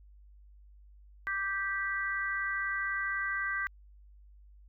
sine chord, G major, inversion second, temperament just, 1176 / 1568 / 1960 Hz, D6 / G6 / B6, +2 / 0 / -14 cents, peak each -38 / -33 / -35 dBFS, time 1.27-3.67 s, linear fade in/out 0 ms, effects added 50 Hz sine -53 dBFS peak until 4.68 s

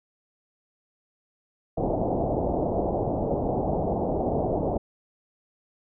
white low-pass noise, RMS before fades -26 dBFS, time 1.77-4.78 s, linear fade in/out 10 ms, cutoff 770 Hz, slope 48 dB/octave, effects none

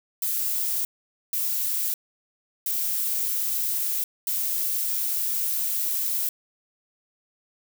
violet noise bursts at uneven times, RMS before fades -26 dBFS, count 4, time 0.22-0.85 / 1.33-1.94 / 2.66-4.04 / 4.27-6.29 s, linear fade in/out 2 ms, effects none

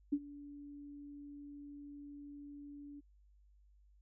sine tone with ADSR envelope, 287.6 Hz, D4, 36 cents flat, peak -28 dBFS, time 0.12-3.01 s, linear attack 11 ms, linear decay 54 ms, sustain -20 dB, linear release 20 ms, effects added 50 Hz sine -63 dBFS peak until 4.01 s

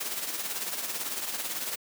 white noise with tremolo, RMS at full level -31 dBFS, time 0-1.76 s, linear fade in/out 10 ms, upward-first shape triangle, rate 18 Hz, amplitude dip 60%, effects high-pass 200 Hz 12 dB/octave

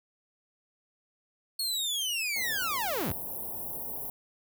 sawtooth linear sweep, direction down, 4370 to 52 Hz, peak -26 dBFS, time 1.59-3.12 s, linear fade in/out 5 ms
white band-stop noise, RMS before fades -37 dBFS, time 2.36-4.1 s, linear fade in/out 2 ms, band 930 to 11000 Hz, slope 48 dB/octave
effects none

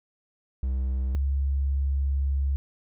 triangle / sine tone pair in turn, 65 / 68.87 Hz, C2 / C#2, -11 / -11 cents, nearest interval minor second, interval 100 cents, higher second, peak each -22 dBFS, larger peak neither, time 0.63-1.15 / 1.15-2.56 s, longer second, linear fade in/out 0 ms, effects none

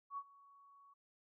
sine tone with ADSR envelope, 1119 Hz, C#6, 16 cents sharp, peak -39 dBFS, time 0.1-0.94 s, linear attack 73 ms, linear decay 56 ms, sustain -22 dB, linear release 12 ms, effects none

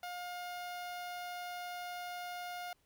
sawtooth tone with notch filter, 712 Hz, F5, 33 cents sharp, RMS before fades -43 dBFS, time 0.03-2.73 s, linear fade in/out 2 ms, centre 7800 Hz, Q 1.9, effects pink hiss -74 dBFS RMS until 2.85 s

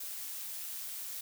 blue noise with amplitude modulation, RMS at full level -39 dBFS, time 0-1.21 s, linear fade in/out 5 ms, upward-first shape sine, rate 194 Hz, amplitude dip 50%, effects none

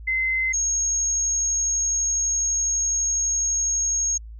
sine tone pair in turn, 2061 / 6543 Hz, C7 / G#8, -27 / -27 cents, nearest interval octave + minor sixth, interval 2000 cents, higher second, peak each -20 dBFS, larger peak neither, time 0.07-0.53 / 0.53-4.18 s, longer second, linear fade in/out 10 ms, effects added 55 Hz sine -36 dBFS peak until 4.39 s

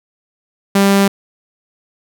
sawtooth tone, 197.8 Hz, G3, 16 cents sharp, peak -5 dBFS, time 0.75-1.08 s, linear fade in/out 5 ms, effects none

